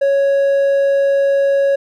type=tone with hard clipping; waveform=sine; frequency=554.4 Hz; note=C#5; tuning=in tune; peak=-12 dBFS; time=0.01-1.76 s; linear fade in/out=10 ms; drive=3 dB; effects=none